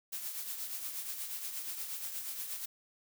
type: noise with tremolo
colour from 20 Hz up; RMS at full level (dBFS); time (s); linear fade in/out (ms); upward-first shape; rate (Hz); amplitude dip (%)
blue; -38; 0.12-2.66; 10; triangle; 8.4; 55
effects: none